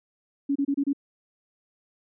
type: tone bursts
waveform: sine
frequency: 280 Hz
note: C#4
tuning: 18 cents sharp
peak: -21 dBFS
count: 5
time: 0.49-0.932 s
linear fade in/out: 10 ms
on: 66 ms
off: 28 ms
effects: none